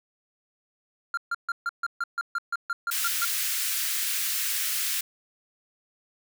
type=tone bursts; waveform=triangle; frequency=1390 Hz; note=F6; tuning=9 cents flat; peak=-23 dBFS; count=13; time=1.14-3.249 s; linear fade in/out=2 ms; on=33 ms; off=140 ms
type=high-pass noise; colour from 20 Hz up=white; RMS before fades=-28 dBFS; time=2.91-5.01 s; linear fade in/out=5 ms; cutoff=1500 Hz; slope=24 dB/octave
effects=none